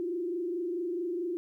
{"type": "tone with frequency modulation", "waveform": "sine", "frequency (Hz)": 349.2, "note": "F4", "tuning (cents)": 0, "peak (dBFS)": -30, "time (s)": [0, 1.37], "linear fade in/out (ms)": 0, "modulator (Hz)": 24.6, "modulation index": 0.83, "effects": ["12-bit"]}